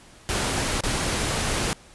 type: noise with dropouts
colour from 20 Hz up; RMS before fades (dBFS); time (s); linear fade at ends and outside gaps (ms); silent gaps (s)
pink; -25; 0.29-1.73; 0; 0.807-0.836
effects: pink hiss -50 dBFS RMS until 1.94 s + resampled to 24000 Hz